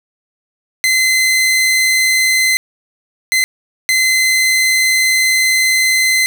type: tone bursts at uneven times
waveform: sawtooth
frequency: 2055 Hz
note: C7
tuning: 32 cents flat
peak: -7 dBFS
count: 3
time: 0.84-2.57 / 3.32-3.44 / 3.89-6.26 s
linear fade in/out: 0 ms
effects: 8-bit